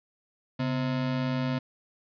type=ring-modulated tone; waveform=square; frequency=194.7 Hz; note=G3; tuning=12 cents flat; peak=-24 dBFS; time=0.59-1.59 s; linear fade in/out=10 ms; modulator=58.4 Hz; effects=resampled to 11025 Hz + 10-bit